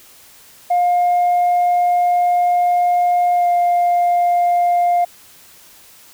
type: tone with pitch glide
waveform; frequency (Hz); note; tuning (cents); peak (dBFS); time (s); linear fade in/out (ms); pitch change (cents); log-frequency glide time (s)
sine; 709 to 702.9; F5 to F5; +26 to +11; -10; 0.7-5.05; 10; -15; 3.34-3.47
effects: tanh soft clip ceiling -10 dBFS + white hiss -45 dBFS RMS until 6.13 s